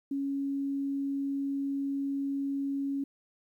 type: tone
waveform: sine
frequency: 277.2 Hz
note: C#4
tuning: in tune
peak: -29 dBFS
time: 0.11-3.04 s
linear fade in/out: 5 ms
effects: 11-bit